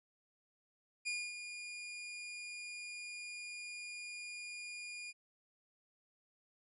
sawtooth tone with ADSR envelope, 2429 Hz, D#7, 42 cents flat, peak -32 dBFS, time 1.05-5.13 s, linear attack 24 ms, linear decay 250 ms, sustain -9 dB, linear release 34 ms, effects resampled to 24000 Hz

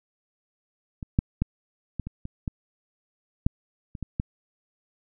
clicks, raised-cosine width 5 ms, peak -22 / -7 / -10 / -17 / -21 / -22 / -16 / -7 / -24 / -19 / -13 dBFS, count 11, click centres 1.028 / 1.189 / 1.42 / 1.997 / 2.07 / 2.254 / 2.478 / 3.465 / 3.952 / 4.027 / 4.199 s, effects none

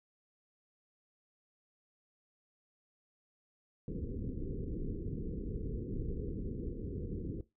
pink low-pass noise, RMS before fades -39 dBFS, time 3.88-7.41 s, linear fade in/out 2 ms, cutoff 480 Hz, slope 96 dB/octave, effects noise-tail reverb RT60 0.2 s tail -17 dB re dry

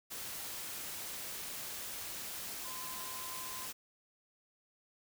sine tone in noise, 1029 Hz, C6, 29 cents flat, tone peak -48 dBFS, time 2.64-3.67 s, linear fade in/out 20 ms, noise white, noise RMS -43 dBFS, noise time 0.1-3.73 s, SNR -8 dB, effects none

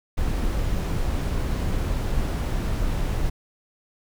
brown noise, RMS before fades -24 dBFS, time 0.17-3.3 s, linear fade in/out 10 ms, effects none

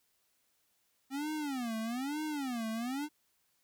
square tone with vibrato, 261.6 Hz, C4, in tune, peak -35 dBFS, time 1.1-3.09 s, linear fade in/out 50 ms, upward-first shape sine, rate 1.1 Hz, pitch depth 290 cents each way, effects white hiss -75 dBFS RMS until 3.63 s

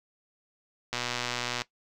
click train, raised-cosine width 0.2 ms, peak -13 dBFS, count 85, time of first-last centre 0.93-1.619 s, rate 122 Hz, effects noise-tail reverb RT60 0.1 s tail -17 dB re dry

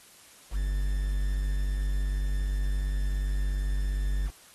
triangle tone with quantisation, 48.62 Hz, G1, 13 cents flat, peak -23 dBFS, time 0.51-4.31 s, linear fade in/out 50 ms, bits 8, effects white hiss -54 dBFS RMS until 4.54 s + AAC 32 kbps

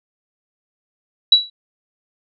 sine tone with exponential decay, 3917 Hz, B7, 15 cents flat, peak -3 dBFS, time 1.32-1.5 s, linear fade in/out 5 ms, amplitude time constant 39 ms, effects none

